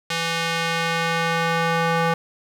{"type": "tone with band-pass filter sweep", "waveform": "square", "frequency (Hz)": 166.3, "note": "E3", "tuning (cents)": 16, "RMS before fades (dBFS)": -22, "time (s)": [0.1, 2.14], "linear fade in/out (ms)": 5, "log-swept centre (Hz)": [3200, 1100], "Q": 0.78, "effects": ["7-bit"]}